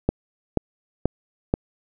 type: click train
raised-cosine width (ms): 2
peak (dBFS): -5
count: 4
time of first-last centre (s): 0.09-1.539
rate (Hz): 2.07
effects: none